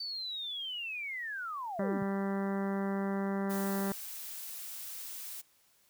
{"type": "linear sweep", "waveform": "sine", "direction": "down", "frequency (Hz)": [4583, 120], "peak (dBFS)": -36, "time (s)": [0, 2.03], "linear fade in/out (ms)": 5}
{"type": "harmonic tone", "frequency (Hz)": 196.4, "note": "G3", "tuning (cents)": 4, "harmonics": [1, 2, 3, 4, 5, 6, 7, 8, 9, 10], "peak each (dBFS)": [-32, -38, -42, -44, -46, -48, -49, -50, -51, -52], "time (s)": [1.79, 3.92], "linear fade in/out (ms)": 2}
{"type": "noise", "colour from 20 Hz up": "blue", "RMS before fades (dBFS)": -43, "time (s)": [3.49, 5.42], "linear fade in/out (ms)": 20}
{"effects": ["white hiss -68 dBFS RMS until 5.89 s"]}